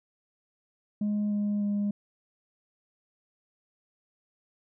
sine tone with pitch steps, 208.1 / 206.2 / 204.3 Hz, G#3 / G#3 / G#3, +4 / -12 / -28 cents, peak -23 dBFS, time 1.01-1.91 s, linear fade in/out 5 ms, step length 300 ms, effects tanh soft clip ceiling -24 dBFS

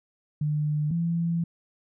sine tone pair in turn, 150 / 168.37 Hz, D3 / E3, +37 / +37 cents, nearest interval major second, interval 200 cents, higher second, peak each -23 dBFS, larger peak neither, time 0.41-0.91 / 0.91-1.44 s, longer second, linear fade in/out 5 ms, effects none

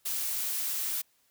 blue noise, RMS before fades -32 dBFS, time 0.05-1.02 s, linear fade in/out 10 ms, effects white hiss -69 dBFS RMS until 1.3 s

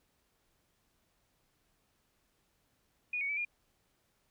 sine tone with pitch steps, 2458 / 2231 / 2303 / 2417 Hz, D#7 / C#7 / D7 / D7, -22 / +11 / -34 / +49 cents, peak -32 dBFS, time 3.13-3.45 s, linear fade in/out 5 ms, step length 80 ms, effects pink hiss -75 dBFS RMS until 4.3 s

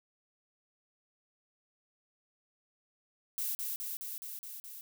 violet noise with echo, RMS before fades -35 dBFS, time 3.38-3.55 s, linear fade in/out 0 ms, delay 210 ms, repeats 6, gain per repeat -2 dB, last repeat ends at 4.81 s, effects none

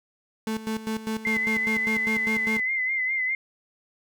35% pulse tone with tremolo, 220 Hz, A3, in tune, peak -24 dBFS, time 0.47-2.6 s, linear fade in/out 2 ms, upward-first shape square, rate 5 Hz, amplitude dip 75%
sine tone with vibrato, 2064 Hz, C7, 24 cents flat, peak -23 dBFS, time 1.25-3.35 s, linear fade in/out 2 ms, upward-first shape sine, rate 4.9 Hz, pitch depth 52 cents each way
effects none

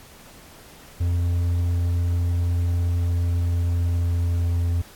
triangle tone with pitch glide, 86.7 to 85.85 Hz, F2 to F2, -12 to -29 cents, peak -17 dBFS, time 1-4.82 s, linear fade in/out 10 ms, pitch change -17 cents, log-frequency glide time 2.7-4.62 s, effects pink hiss -47 dBFS RMS until 4.95 s + AAC 64 kbps

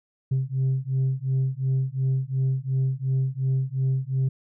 sine beating tone pair, 131 / 133.8 Hz, C3 / C3, +2 / +39 cents, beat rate 2.8 Hz, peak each -23 / -23 dBFS, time 0.31-4.29 s, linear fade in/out 10 ms, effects tanh soft clip ceiling -18 dBFS

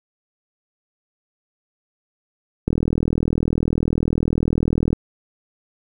click train, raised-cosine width 3 ms, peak -6 dBFS, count 91, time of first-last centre 2.68-4.93 s, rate 40 Hz, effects 8-bit

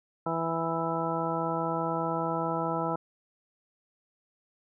harmonic tone, 164.81 Hz, E3, in tune, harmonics 1 / 2 / 3 / 4 / 5 / 6 / 8, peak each -35 / -35 / -35 / -35 / -35 / -35 / -35 dBFS, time 0.26-2.96 s, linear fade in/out 5 ms, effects none

